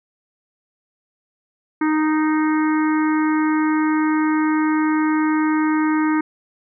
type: harmonic tone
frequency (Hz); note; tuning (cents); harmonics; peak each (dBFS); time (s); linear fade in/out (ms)
309.8; D#4; -7; 1 / 3 / 4 / 5 / 6 / 7; -16 / -26 / -28 / -30 / -32 / -33; 1.81-6.21; 5
effects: none